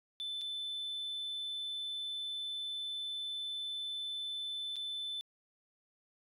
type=tone with dropouts; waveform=sine; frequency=3520 Hz; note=A7; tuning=in tune; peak=-35 dBFS; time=0.2-5.21 s; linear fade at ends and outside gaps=0 ms; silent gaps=0.412-0.416 / 4.758-4.765 s; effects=tanh soft clip ceiling -35 dBFS